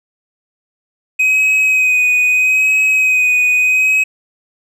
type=tone with vibrato; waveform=triangle; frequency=2517 Hz; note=D#7; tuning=19 cents sharp; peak=-8 dBFS; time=1.19-4.04 s; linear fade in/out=10 ms; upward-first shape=sine; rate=0.78 Hz; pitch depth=23 cents each way; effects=none